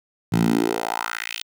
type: tone with high-pass filter sweep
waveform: 10% pulse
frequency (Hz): 56.7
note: A#1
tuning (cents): -47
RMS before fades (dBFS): -23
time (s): 0.32-1.43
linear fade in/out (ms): 10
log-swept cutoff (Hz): 130 to 3500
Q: 2.9
effects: none